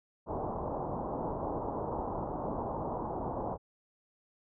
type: low-pass noise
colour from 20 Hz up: white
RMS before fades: -36 dBFS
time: 0.26-3.58 s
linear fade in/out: 50 ms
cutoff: 990 Hz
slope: 48 dB/octave
effects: none